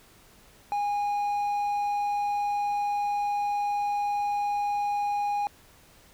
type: tone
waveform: triangle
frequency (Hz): 820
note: G#5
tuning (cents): -22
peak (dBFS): -23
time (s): 0.72-5.47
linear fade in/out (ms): 0
effects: pink hiss -56 dBFS RMS until 6.13 s